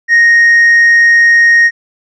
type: tone with tanh clipping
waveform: sine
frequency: 1864.7 Hz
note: A#6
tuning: in tune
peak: -4 dBFS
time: 0.08-1.71 s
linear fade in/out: 50 ms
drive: 1 dB
effects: none